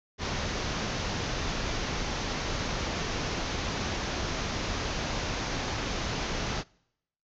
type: low-pass noise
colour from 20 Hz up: pink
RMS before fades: -32 dBFS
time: 0.18-6.64 s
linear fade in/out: 50 ms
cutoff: 6600 Hz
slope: 96 dB/octave
effects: noise-tail reverb RT60 0.8 s tail -26 dB re dry